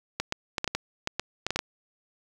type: clicks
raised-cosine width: 0.2 ms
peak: -10 dBFS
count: 12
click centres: 0.2 / 0.324 / 0.582 / 0.644 / 0.677 / 0.75 / 1.074 / 1.196 / 1.466 / 1.506 / 1.56 / 1.591 s
effects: 8-bit